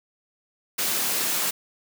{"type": "high-pass noise", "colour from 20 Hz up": "white", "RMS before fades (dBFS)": -25, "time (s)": [0.78, 1.51], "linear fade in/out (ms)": 10, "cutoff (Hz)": 150, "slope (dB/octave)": 24, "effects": []}